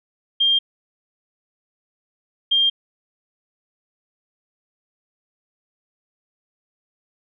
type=tone pair in turn; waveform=sine; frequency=3200 / 3200 Hz; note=G7 / G7; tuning=+35 / +35 cents; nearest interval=unison; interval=0 cents; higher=neither; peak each=-14 dBFS; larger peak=neither; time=0.4-0.59 / 2.51-2.7 s; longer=neither; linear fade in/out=10 ms; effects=none